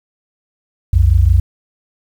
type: tone pair together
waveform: sine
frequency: 62.75 / 88.8 Hz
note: B1 / F2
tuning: +28 / +29 cents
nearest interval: tritone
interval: 601 cents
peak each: -10 dBFS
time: 0.93-1.4 s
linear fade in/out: 5 ms
effects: 7-bit